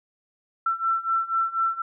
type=beating tone pair; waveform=sine; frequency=1340 / 1344.1 Hz; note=E6 / E6; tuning=+28 / +33 cents; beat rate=4.1 Hz; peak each=-26 / -24 dBFS; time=0.66-1.82 s; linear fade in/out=5 ms; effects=none